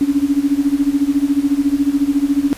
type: tone with tremolo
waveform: sine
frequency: 282.6 Hz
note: C#4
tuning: 34 cents sharp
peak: -9 dBFS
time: 0.01-2.53 s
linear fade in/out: 0 ms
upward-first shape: sine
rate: 14 Hz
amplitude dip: 85%
effects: pink hiss -36 dBFS RMS until 2.57 s + resampled to 32000 Hz